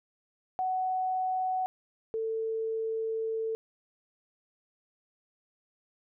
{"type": "tone pair in turn", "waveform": "sine", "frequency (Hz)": [746, 445.9], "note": ["F#5", "A4"], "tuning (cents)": [14, 23], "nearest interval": "major sixth", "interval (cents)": 891, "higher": "first", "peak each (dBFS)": [-27, -29], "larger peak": "first", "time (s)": [[0.59, 1.66], [2.14, 3.55]], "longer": "second", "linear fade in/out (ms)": 0, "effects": []}